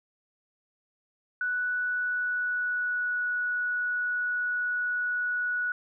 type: tone with pitch glide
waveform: sine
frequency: 1480 to 1468.1 Hz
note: F#6 to F#6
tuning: 0 to -14 cents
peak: -26 dBFS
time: 1.41-5.72 s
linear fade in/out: 2 ms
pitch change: -14 cents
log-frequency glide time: 1.75-3.24 s
effects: none